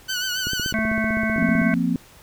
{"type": "tone with vibrato", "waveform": "15% pulse", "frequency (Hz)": 1492, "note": "F#6", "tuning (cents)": 14, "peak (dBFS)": -17, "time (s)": [0.08, 0.73], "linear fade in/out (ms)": 20, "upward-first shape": "triangle", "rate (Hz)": 7.2, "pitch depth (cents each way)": 67}
{"type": "click train", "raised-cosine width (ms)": 3, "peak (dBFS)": -17, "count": 19, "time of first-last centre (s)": [0.47, 1.616], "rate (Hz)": 15.7}
{"type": "harmonic tone", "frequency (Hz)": 220, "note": "A3", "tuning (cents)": 0, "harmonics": [1, 3, 5, 7, 9, 10], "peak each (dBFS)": [-22, -28, -34, -26, -32, -29], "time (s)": [0.74, 1.74], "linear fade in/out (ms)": 0}
{"type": "chord", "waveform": "sine", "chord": "F suspended fourth", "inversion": "none", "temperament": "equal with one note detuned", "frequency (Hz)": [174.61, 233.1, 260.9], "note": ["F3", "Bb3", "C4"], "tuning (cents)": [0, 0, -5], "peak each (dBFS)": -23, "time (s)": [1.38, 1.96], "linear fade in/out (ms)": 2}
{"effects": ["pink hiss -49 dBFS RMS until 2.22 s"]}